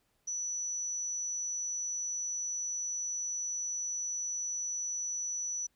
sine tone, 5930 Hz, F#8, 3 cents sharp, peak -33 dBFS, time 0.27-5.67 s, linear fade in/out 10 ms, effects pink hiss -75 dBFS RMS until 5.75 s

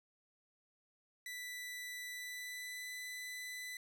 sawtooth tone with pitch glide, 1980 to 1997.2 Hz, B6 to B6, +4 to +19 cents, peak -40 dBFS, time 1.26-3.77 s, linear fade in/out 2 ms, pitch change +15 cents, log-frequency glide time 2.13-2.9 s, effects none

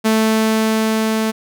sawtooth tone with level ramp, 220 Hz, A3, in tune, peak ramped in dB -8 to -12 dBFS, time 0.04-1.32 s, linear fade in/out 20 ms, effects none

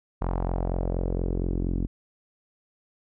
sawtooth tone with low-pass filter sweep, 44.26 Hz, F1, 24 cents sharp, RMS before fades -27 dBFS, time 0.21-1.87 s, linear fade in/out 10 ms, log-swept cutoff 1000 to 270 Hz, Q 2.1, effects none

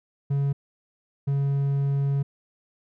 triangle tone pair in turn, 140 / 139.5 Hz, C#3 / C#3, +18 / +11 cents, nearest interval unison, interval 7 cents, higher first, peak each -19 dBFS, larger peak neither, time 0.3-0.53 / 1.27-2.23 s, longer second, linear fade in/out 10 ms, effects none

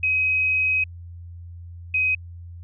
sine tone pair in turn, 2532 / 2522 Hz, D#7 / D#7, +30 / +23 cents, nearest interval unison, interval 7 cents, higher first, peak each -18 dBFS, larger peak neither, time 0.03-0.84 / 1.94-2.15 s, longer first, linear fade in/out 5 ms, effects added 86 Hz sine -36 dBFS peak until 2.63 s

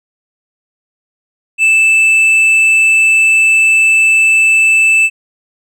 triangle tone with hard clipping, 2637 Hz, E7, in tune, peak -7 dBFS, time 1.58-5.1 s, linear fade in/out 50 ms, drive 7 dB, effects none

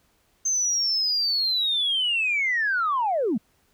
sine linear sweep, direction down, 6300 to 185 Hz, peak -20 dBFS, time 0.45-3.38 s, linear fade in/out 10 ms, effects tanh soft clip ceiling -16 dBFS + pink hiss -65 dBFS RMS until 3.73 s

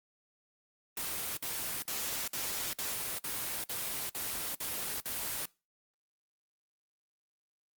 white noise bursts, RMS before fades -36 dBFS, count 10, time 0.97-5.456 s, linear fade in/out 2 ms, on 400 ms, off 54 ms, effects noise-tail reverb RT60 0.3 s tail -24 dB re dry + Opus 24 kbps

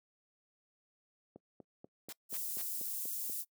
click train, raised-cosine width 2 ms, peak -35 dBFS, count 9, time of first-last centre 1.36-3.297 s, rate 4.13 Hz
white noise bursts, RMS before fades -46 dBFS, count 3, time 2.09-2.615 s, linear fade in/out 0 ms, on 35 ms, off 210 ms
white high-pass noise, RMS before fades -39 dBFS, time 2.29-3.45 s, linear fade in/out 50 ms, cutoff 10000 Hz, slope 12 dB/octave
effects noise-tail reverb RT60 0.1 s tail -23 dB re dry + high-pass 200 Hz 12 dB/octave

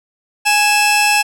sawtooth tone pair together, 830.6 / 2640 Hz, G#5 / E7, 0 / +2 cents, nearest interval octave + minor sixth, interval 2002 cents, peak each -10 dBFS, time 0.45-1.23 s, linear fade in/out 20 ms, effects low-pass 12000 Hz 12 dB/octave

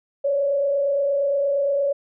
sine tone with frequency modulation, 562 Hz, C#5, 24 cents sharp, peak -18 dBFS, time 0.24-1.93 s, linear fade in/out 10 ms, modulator 28.6 Hz, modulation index 0.5, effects none

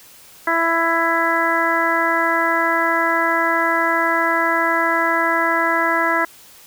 harmonic tone, 332.3 Hz, E4, 14 cents sharp, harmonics 1 / 2 / 3 / 4 / 5 / 6, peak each -25 / -23 / -21 / -22 / -21 / -23 dBFS, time 0.47-6.25 s, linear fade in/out 5 ms, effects white hiss -45 dBFS RMS until 6.66 s

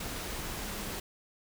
sine tone in noise, 203.4 Hz, G#3, 36 cents flat, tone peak -45 dBFS, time 0.6-0.91 s, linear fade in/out 5 ms, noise pink, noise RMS -38 dBFS, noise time 0-1 s, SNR -10 dB, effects none

